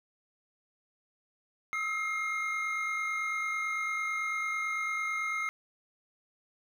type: tone cluster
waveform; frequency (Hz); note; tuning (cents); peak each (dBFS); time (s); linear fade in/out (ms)
triangle; 1266 / 1315 / 2129; D#6 / E6 / C7; +30 / -5 / +30; -36 / -37 / -30; 1.73-5.49; 0
effects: none